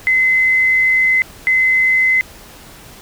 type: tone pair in turn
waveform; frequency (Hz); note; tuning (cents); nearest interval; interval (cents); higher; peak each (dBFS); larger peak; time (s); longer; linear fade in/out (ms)
sine; 2047 / 2047; C7 / C7; -38 / -38; unison; 0; neither; -10; neither; 0.07-1.22 / 1.47-2.21; first; 0
effects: pink hiss -39 dBFS RMS until 3.01 s